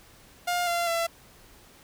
sawtooth tone with pitch steps, 707 / 689.3 / 672 Hz, F5 / F5 / E5, +21 / -23 / +33 cents, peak -21 dBFS, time 0.47-1.07 s, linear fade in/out 10 ms, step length 200 ms, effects pink hiss -54 dBFS RMS until 1.83 s

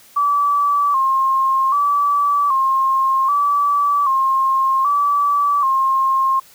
sine tone with vibrato, 1108.7 Hz, C#6, in tune, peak -13 dBFS, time 0.16-6.4 s, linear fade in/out 10 ms, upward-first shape square, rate 0.64 Hz, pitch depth 67 cents each way, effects white hiss -47 dBFS RMS until 6.54 s

